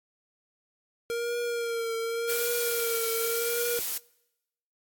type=tone with vibrato; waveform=square; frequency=466.2 Hz; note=A#4; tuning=in tune; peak=-29 dBFS; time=1.1-3.79 s; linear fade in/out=0 ms; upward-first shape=triangle; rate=0.87 Hz; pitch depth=45 cents each way
type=noise; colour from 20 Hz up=blue; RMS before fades=-31 dBFS; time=2.29-3.98 s; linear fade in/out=5 ms
effects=noise-tail reverb RT60 0.9 s tail -24 dB re dry + AAC 64 kbps